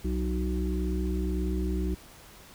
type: harmonic tone with a mistuned harmonic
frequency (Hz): 61.74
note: B1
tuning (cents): 0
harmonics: 1 / 3 / 5 / 6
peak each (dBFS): -28 / -33 / -35 / -36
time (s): 0.04-1.95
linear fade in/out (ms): 10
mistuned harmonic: 1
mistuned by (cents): +52
effects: pink hiss -51 dBFS RMS until 2.54 s